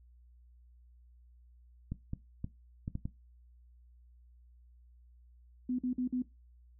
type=clicks; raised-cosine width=5 ms; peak=-24 dBFS; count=6; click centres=1.92 / 2.134 / 2.444 / 2.879 / 2.954 / 3.055 s
type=tone bursts; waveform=sine; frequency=251.1 Hz; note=B3; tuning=29 cents sharp; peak=-30 dBFS; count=4; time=5.69-6.222 s; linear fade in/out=5 ms; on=97 ms; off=48 ms
effects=noise-tail reverb RT60 0.2 s tail -17 dB re dry + added 60 Hz sine -57 dBFS peak until 6.79 s